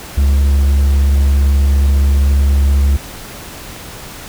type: tone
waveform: triangle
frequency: 69.5 Hz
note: C#2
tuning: 5 cents sharp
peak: -6 dBFS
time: 0.17-2.97 s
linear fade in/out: 10 ms
effects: pink hiss -31 dBFS RMS until 4.28 s